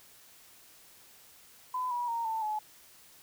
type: tone with pitch steps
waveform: sine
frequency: 1008 / 966.9 / 927.5 / 889.8 / 853.5 Hz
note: B5 / B5 / A#5 / A5 / G#5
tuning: +35 / -37 / -9 / +19 / +47 cents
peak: -30 dBFS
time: 1.74-2.59 s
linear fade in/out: 5 ms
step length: 170 ms
effects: white hiss -57 dBFS RMS until 3.22 s